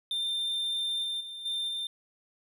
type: tone with level steps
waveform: triangle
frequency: 3592 Hz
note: A7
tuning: 35 cents sharp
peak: -27 / -29 / -37 / -28 / -30 dBFS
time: 0.11-1.87 s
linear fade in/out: 2 ms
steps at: 1.03 / 1.2 / 1.45 / 1.68 s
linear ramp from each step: 10 ms
effects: none